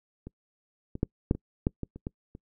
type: clicks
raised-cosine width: 3 ms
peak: -27 / -23 / -12 / -9 / -23 / -11 / -20 / -29 / -20 / -30 dBFS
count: 10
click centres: 0.27 / 0.954 / 1.031 / 1.311 / 1.35 / 1.669 / 1.833 / 1.96 / 2.069 / 2.351 s
effects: noise-tail reverb RT60 0.1 s tail -26 dB re dry